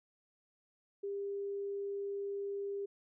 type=tone; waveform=sine; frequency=400 Hz; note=G4; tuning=35 cents sharp; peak=-36 dBFS; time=1.03-2.86 s; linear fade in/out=10 ms; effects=none